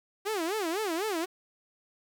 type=tone with vibrato; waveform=sawtooth; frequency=375.8 Hz; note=F#4; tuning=27 cents sharp; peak=-25 dBFS; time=0.25-1.26 s; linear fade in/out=20 ms; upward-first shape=sine; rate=4 Hz; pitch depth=280 cents each way; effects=9-bit